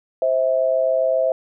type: tone pair together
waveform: sine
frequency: 523.3 / 650.8 Hz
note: C5 / E5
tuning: 0 / -22 cents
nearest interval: major third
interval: 378 cents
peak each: -19 / -18 dBFS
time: 0.22-1.32 s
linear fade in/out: 2 ms
effects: none